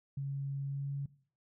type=tone with pitch glide; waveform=sine; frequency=138.59 to 140.04 Hz; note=C#3 to C#3; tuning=0 to +18 cents; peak=-34 dBFS; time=0.17-1.06 s; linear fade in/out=5 ms; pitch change=+18 cents; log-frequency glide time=0.65-0.91 s; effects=noise-tail reverb RT60 0.5 s tail -19 dB re dry